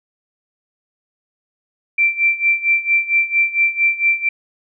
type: tone with tremolo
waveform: sine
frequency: 2349 Hz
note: D7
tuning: in tune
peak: -10 dBFS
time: 1.98-4.29 s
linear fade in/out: 5 ms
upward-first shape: sine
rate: 4.4 Hz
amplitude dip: 85%
effects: none